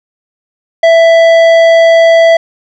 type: tone with tanh clipping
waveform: sine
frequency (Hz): 662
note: E5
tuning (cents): +7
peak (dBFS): -4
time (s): 0.83-2.37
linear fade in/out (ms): 5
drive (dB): 12
effects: none